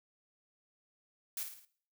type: noise with echo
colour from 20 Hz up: blue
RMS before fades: -38 dBFS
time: 1.37-1.43 s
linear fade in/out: 2 ms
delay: 55 ms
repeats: 4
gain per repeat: -6 dB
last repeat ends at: 1.65 s
effects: noise-tail reverb RT60 0.5 s tail -17 dB re dry